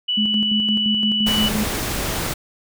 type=tone; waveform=sine; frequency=2960 Hz; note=F#7; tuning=in tune; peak=-18 dBFS; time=0.08-1.49 s; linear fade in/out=10 ms
type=tone with tremolo; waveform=sine; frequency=213.2 Hz; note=G#3; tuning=46 cents sharp; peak=-18 dBFS; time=0.17-1.64 s; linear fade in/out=10 ms; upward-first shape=square; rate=5.8 Hz; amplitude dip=55%
type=noise; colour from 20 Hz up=pink; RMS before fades=-24 dBFS; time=1.26-2.34 s; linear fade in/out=10 ms
effects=none